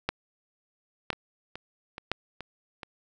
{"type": "two click trains", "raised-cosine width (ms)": 0.3, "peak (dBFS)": [-10, -22], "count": [3, 5], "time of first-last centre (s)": [[0.09, 2.116], [1.13, 2.832]], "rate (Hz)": [0.987, 2.35], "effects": []}